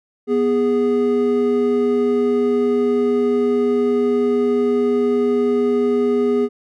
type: tone pair together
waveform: triangle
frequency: 245.2 / 412.4 Hz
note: B3 / G#4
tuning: -12 / -12 cents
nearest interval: major sixth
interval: 900 cents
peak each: -17 / -14 dBFS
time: 0.27-6.49 s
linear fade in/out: 50 ms
effects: none